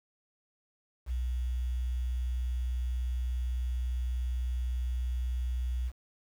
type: tone with quantisation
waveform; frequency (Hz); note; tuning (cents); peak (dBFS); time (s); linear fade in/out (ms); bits
sine; 61.74; B1; 0; -29; 1.06-5.92; 50; 9
effects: none